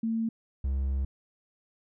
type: tone pair in turn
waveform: sine / triangle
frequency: 225.7 / 67.45 Hz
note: A3 / C#2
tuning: +44 / -47 cents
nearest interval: octave + major sixth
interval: 2091 cents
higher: first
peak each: -26 / -24 dBFS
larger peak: second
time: 0.03-0.29 / 0.64-1.05 s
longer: second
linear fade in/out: 5 ms
effects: none